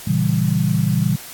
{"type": "chord", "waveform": "sine", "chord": "A# diminished seventh", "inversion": "none", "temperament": "equal", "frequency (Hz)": [116.54, 138.59, 164.81, 196], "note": ["A#2", "C#3", "E3", "G3"], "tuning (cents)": [0, 0, 0, 0], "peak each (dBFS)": [-21, -21, -19, -21], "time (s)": [0.07, 1.16], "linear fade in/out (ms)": 5, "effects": ["white hiss -36 dBFS RMS until 1.33 s", "AAC 64 kbps"]}